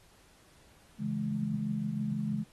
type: chord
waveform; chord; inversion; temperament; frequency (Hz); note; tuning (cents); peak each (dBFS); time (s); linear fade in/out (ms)
sine; C# minor; none; equal with one note detuned; 138.59 / 164.81 / 211; C#3 / E3 / G#3; 0 / 0 / +28; -37 / -37 / -32; 0.98-2.45; 50
effects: pink hiss -62 dBFS RMS until 2.52 s + AAC 32 kbps